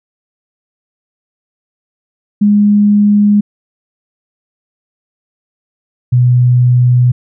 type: tone pair in turn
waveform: sine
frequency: 206.3 / 123.81 Hz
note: G#3 / B2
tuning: -11 / +5 cents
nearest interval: major sixth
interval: 884 cents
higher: first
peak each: -5 dBFS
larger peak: neither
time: 2.41-3.41 / 6.12-7.12 s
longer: neither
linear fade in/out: 10 ms
effects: none